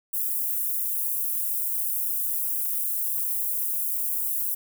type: high-pass noise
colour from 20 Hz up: white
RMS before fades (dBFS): -27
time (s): 0.13-4.55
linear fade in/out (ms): 10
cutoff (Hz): 11000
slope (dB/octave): 24
effects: none